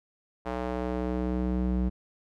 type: tone with band-pass filter sweep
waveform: square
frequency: 62.1 Hz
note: B1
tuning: 10 cents sharp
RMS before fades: -29 dBFS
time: 0.45-1.9 s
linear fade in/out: 20 ms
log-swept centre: 750 to 160 Hz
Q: 0.98
effects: none